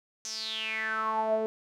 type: tone with band-pass filter sweep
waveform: sawtooth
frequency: 220 Hz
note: A3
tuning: in tune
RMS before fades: -31 dBFS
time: 0.25-1.46 s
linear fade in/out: 0 ms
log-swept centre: 6200 to 500 Hz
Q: 8.2
effects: none